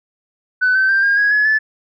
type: tone with pitch steps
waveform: sine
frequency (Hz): 1503 / 1539.9 / 1577.7 / 1616.5 / 1656.2 / 1696.8 / 1738.5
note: F#6 / G6 / G6 / G#6 / G#6 / G#6 / A6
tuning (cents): +27 / -31 / +11 / -47 / -5 / +37 / -21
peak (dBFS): -10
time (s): 0.61-1.59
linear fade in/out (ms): 20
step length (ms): 140
effects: tanh soft clip ceiling -8 dBFS